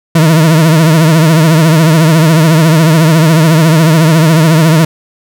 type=tone with vibrato; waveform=40% pulse; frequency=159.7 Hz; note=D#3; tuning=45 cents sharp; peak=-3 dBFS; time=0.15-4.85 s; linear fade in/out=5 ms; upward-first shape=triangle; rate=14 Hz; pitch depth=110 cents each way; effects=none